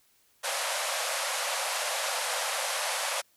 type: band-pass noise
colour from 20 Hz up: pink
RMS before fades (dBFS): -31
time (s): 0.43-3.22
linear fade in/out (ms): 20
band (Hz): 510 to 12000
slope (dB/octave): 96
effects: white hiss -66 dBFS RMS until 3.36 s